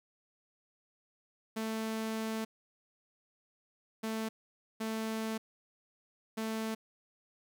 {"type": "tone bursts at uneven times", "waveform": "sawtooth", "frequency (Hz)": 221.3, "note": "A3", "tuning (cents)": 10, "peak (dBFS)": -30, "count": 4, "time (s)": [[1.56, 2.45], [4.03, 4.29], [4.8, 5.38], [6.37, 6.75]], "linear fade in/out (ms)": 10, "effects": ["12-bit"]}